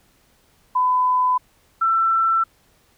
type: tone pair in turn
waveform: sine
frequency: 1005 / 1338.5 Hz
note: B5 / E6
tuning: +30 / +26 cents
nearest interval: perfect fourth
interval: 496 cents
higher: second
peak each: -15 dBFS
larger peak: neither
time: 0.75-1.38 / 1.81-2.44 s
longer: neither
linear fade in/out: 10 ms
effects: pink hiss -59 dBFS RMS until 2.97 s